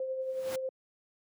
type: tone with tremolo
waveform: sine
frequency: 523.3 Hz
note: C5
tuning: in tune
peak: -30 dBFS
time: 0-0.69 s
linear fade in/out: 2 ms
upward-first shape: triangle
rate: 11 Hz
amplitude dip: 45%
type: noise with exponential growth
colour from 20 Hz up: pink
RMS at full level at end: -37 dBFS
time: 0.21-0.56 s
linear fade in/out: 5 ms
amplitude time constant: 76 ms
effects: high-pass 150 Hz 12 dB/octave